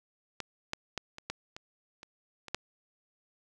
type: clicks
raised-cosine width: 0.2 ms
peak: -18 / -15 / -16 / -26 / -17 / -25 / -29 / -26 / -13 dBFS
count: 9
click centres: 0.403 / 0.734 / 0.977 / 1.184 / 1.3 / 1.565 / 2.031 / 2.483 / 2.546 s
effects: none